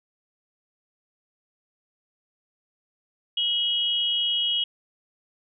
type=tone pair together; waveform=sine; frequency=2916 / 3273 Hz; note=F#7 / G#7; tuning=-26 / -26 cents; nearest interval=major second; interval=200 cents; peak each=-24 / -25 dBFS; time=3.37-4.64 s; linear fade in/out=5 ms; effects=none